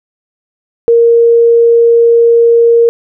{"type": "tone", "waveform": "sine", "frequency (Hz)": 466.3, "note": "A#4", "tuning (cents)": 1, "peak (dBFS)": -3, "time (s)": [0.88, 2.89], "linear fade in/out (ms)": 0, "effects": []}